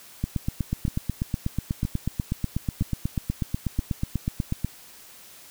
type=two click trains; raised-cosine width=5 ms; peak=-12 / -14 dBFS; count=37 / 4; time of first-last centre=0.24-4.646 / 0.88-3.793 s; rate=8.17 / 1.03 Hz; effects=white hiss -48 dBFS RMS until 5.5 s